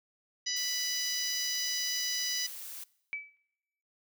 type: harmonic tone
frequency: 987.8 Hz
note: B5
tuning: in tune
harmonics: 2 / 3 / 4 / 5 / 6 / 7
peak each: -41 / -40 / -40 / -34 / -35 / -47 dBFS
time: 0.46-2.47 s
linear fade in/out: 10 ms
type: noise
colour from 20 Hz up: blue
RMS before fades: -43 dBFS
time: 0.56-2.84 s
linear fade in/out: 5 ms
type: tone with exponential decay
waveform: sine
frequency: 2300 Hz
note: D7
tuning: 37 cents flat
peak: -30 dBFS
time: 3.13-3.37 s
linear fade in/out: 0 ms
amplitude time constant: 52 ms
effects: noise-tail reverb RT60 0.9 s tail -23 dB re dry